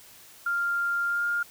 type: tone with pitch glide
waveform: sine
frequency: 1396 to 1409.8 Hz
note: F6 to F6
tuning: -1 to +16 cents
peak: -24 dBFS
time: 0.46-1.43 s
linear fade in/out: 5 ms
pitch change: +17 cents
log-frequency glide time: 1.07-1.25 s
effects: white hiss -51 dBFS RMS until 1.5 s